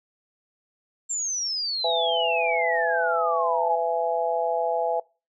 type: exponential sweep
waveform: sine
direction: down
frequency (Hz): 7459 to 805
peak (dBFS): -25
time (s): 1.09-3.77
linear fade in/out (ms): 20
type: harmonic tone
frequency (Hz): 167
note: E3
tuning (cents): +23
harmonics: 3 / 4 / 5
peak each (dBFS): -27 / -25 / -27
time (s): 1.84-5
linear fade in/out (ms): 5
effects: noise-tail reverb RT60 0.3 s tail -23 dB re dry